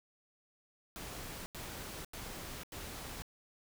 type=noise bursts; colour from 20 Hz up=pink; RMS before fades=-45 dBFS; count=4; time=0.96-3.221 s; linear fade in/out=0 ms; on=500 ms; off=87 ms; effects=none